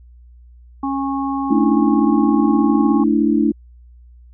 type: harmonic tone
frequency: 273.8 Hz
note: C#4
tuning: 21 cents flat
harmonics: 1 / 3 / 4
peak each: -20 / -25 / -26 dBFS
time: 0.83-3.04 s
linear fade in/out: 5 ms
type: chord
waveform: sine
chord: A suspended fourth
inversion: none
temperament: just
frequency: 220 / 293.3 / 330 Hz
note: A3 / D4 / E4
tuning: 0 / -2 / +2 cents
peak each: -17 / -16 / -18 dBFS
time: 1.5-3.52 s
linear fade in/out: 10 ms
effects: added 60 Hz sine -41 dBFS peak until 4.33 s